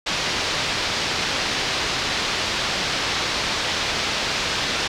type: low-pass noise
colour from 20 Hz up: white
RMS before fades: -24 dBFS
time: 0.06-4.88 s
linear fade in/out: 10 ms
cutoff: 5000 Hz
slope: 24 dB/octave
effects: none